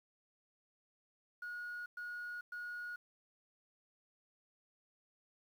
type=tone bursts; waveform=sine; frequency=1447 Hz; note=F#6; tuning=39 cents flat; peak=-40 dBFS; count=3; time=1.42-2.96 s; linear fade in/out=5 ms; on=440 ms; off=110 ms; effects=tanh soft clip ceiling -39 dBFS + 11-bit